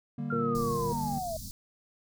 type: chord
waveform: triangle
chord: G minor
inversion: second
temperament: equal with one note detuned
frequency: 146.83 / 196 / 234.4 Hz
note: D3 / G3 / Bb3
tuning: 0 / 0 / +10 cents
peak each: -34 / -37 / -33 dBFS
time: 0.18-1.19 s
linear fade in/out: 5 ms
type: linear sweep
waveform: sine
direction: down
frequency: 1400 to 627 Hz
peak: -32 dBFS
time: 0.3-1.37 s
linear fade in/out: 5 ms
type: harmonic tone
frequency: 116.54 Hz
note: A#2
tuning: in tune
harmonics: 1 / 2 / 3 / 4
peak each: -39 / -38 / -41 / -31 dBFS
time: 0.32-0.93 s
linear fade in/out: 10 ms
type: band-stop noise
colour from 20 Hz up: pink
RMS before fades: -41 dBFS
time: 0.55-1.51 s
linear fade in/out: 0 ms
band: 250 to 4300 Hz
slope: 48 dB/octave
effects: none